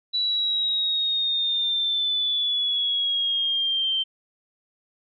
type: exponential sweep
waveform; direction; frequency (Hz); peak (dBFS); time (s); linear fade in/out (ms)
sine; down; 3949 to 3120; -21; 0.13-4.04; 20
effects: none